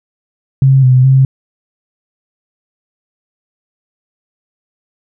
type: tone with pitch steps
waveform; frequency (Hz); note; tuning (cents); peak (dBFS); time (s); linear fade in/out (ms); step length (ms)
sine; 134.3 / 127.9 / 133.2; C3 / C3 / C3; +46 / -39 / +31; -4; 0.62-1.25; 2; 210
effects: none